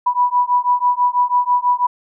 sine beating tone pair, 980 / 986.1 Hz, B5 / B5, -14 / -3 cents, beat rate 6.1 Hz, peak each -16 dBFS, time 0.06-1.87 s, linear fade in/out 10 ms, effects none

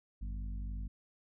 harmonic tone with a mistuned harmonic, 51.4 Hz, G#1, 17 cents flat, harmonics 1 / 2 / 3 / 4 / 5, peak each -37 / -49 / -53 / -52 / -57 dBFS, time 0.21-0.88 s, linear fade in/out 10 ms, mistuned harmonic 2, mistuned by -140 cents, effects none

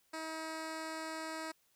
10% pulse tone with low-pass filter, 319 Hz, D#4, 43 cents sharp, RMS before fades -42 dBFS, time 0.13-1.52 s, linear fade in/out 10 ms, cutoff 8900 Hz, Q 1.1, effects white hiss -73 dBFS RMS until 1.75 s

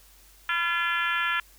harmonic tone with a mistuned harmonic, 342.8 Hz, F4, 32 cents flat, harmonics 3 / 4 / 5 / 6 / 7 / 8 / 9 / 10, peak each -35 / -28 / -28 / -36 / -33 / -36 / -36 / -41 dBFS, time 0.49-1.4 s, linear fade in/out 2 ms, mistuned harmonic 3, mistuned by -52 cents, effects added 48 Hz sine -56 dBFS peak until 1.58 s + white hiss -56 dBFS RMS until 1.58 s

